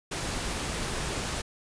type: noise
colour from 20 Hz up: pink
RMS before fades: -32 dBFS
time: 0.11-1.42 s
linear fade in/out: 10 ms
effects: resampled to 22050 Hz